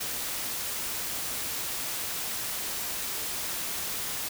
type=noise; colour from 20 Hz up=white; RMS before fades=-33 dBFS; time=0-4.29 s; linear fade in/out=10 ms; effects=none

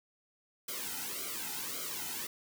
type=noise with flanger; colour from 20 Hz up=white; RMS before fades=-39 dBFS; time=0.68-2.27 s; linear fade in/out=5 ms; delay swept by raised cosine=1.1 to 1.8 ms; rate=1.8 Hz; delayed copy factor=-1; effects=none

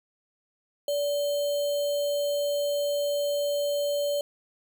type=tone with sample-and-hold; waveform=sine; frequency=577 Hz; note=D5; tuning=31 cents flat; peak=-24 dBFS; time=0.88-4.21 s; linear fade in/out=2 ms; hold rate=3675 Hz; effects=none

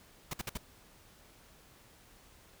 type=noise bursts; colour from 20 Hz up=pink; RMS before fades=-37 dBFS; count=4; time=0.31-0.575 s; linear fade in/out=5 ms; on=25 ms; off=55 ms; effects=pink hiss -60 dBFS RMS until 2.6 s

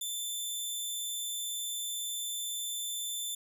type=tone; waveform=15% pulse; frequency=3538 Hz; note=A7; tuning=9 cents sharp; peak=-27 dBFS; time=0.01-3.35 s; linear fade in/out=5 ms; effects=none

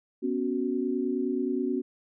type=chord; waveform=sine; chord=B suspended second; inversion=none; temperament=equal with one note detuned; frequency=246.9 / 276.4 / 370 Hz; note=B3 / C#4 / F#4; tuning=0 / -5 / 0 cents; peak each=-30 dBFS; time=0.22-1.82 s; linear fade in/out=20 ms; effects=none

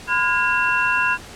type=tone cluster; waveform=sine; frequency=1011 / 1424 / 1642 / 2720 Hz; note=B5 / F6 / G#6 / F7; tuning=+40 / +33 / -20 / -46 cents; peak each=-22 dBFS; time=0.07-1.18 s; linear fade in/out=50 ms; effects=pink hiss -39 dBFS RMS until 1.35 s + low-pass 9000 Hz 12 dB/octave

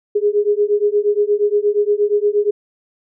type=beating tone pair; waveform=sine; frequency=409.7 / 418.2 Hz; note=G#4 / G#4; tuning=-24 / +12 cents; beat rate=8.5 Hz; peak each=-16 dBFS; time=0.15-2.51 s; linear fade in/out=10 ms; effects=none

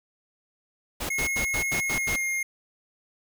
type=noise bursts; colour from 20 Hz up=pink; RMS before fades=-31 dBFS; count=7; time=1-2.164 s; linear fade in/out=10 ms; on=96 ms; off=82 ms
type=tone with pitch glide; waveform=square; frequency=2164 to 2131 Hz; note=C#7 to C7; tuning=-42 to +31 cents; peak=-26 dBFS; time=1.1-2.43 s; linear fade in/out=5 ms; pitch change=-27 cents; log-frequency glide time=1.83-2.22 s
effects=none

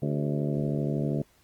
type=harmonic tone with a mistuned harmonic; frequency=72.8 Hz; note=D2; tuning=15 cents flat; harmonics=2 / 3 / 4 / 5 / 6 / 7 / 8 / 9; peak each=-28 / -32 / -34 / -36 / -38 / -39 / -40 / -41 dBFS; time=0.02-1.22 s; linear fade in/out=5 ms; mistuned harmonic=6; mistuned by=-80 cents; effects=pink hiss -63 dBFS RMS until 1.43 s + Opus 24 kbps

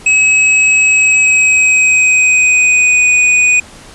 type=tone with pitch glide; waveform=square; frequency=2562 to 2480 Hz; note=E7 to D#7; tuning=-50 to -6 cents; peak=-7 dBFS; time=0.06-3.6 s; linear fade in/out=5 ms; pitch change=-56 cents; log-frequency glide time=0.87-3.13 s; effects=pink hiss -36 dBFS RMS until 3.94 s + resampled to 24000 Hz

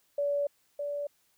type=tone pair in turn; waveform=sine; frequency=573 / 577.7 Hz; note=D5 / D5; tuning=-43 / -29 cents; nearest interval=unison; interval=14 cents; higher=second; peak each=-26 / -31 dBFS; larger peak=first; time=0.18-0.47 / 0.79-1.07 s; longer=first; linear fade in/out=5 ms; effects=white hiss -70 dBFS RMS until 1.37 s

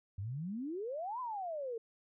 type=exponential two-way sweep; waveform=sine; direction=up then down; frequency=91.4 to 1039 to 442.8 Hz; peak=-37 dBFS; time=0.18-1.78 s; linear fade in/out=5 ms; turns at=1.2 s; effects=none

